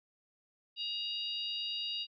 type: harmonic tone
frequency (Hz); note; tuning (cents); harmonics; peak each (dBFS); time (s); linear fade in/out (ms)
949; A#5; +31; 3 / 4 / 5; -37 / -39 / -42; 0.76-2.07; 50
effects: MP3 32 kbps